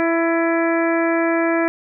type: harmonic tone with a mistuned harmonic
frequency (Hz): 332.1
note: E4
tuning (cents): +13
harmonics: 1 / 2 / 3 / 4 / 5 / 6 / 7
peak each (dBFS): -18 / -21 / -28 / -28 / -26 / -30 / -30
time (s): 0-1.68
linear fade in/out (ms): 0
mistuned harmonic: 5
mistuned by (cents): +18
effects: none